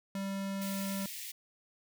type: tone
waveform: square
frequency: 195.6 Hz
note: G3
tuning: 4 cents flat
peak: -35 dBFS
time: 0.15-1.06 s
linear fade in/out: 2 ms
type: high-pass noise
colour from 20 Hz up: white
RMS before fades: -43 dBFS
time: 0.61-1.32 s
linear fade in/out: 10 ms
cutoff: 1800 Hz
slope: 96 dB/octave
effects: none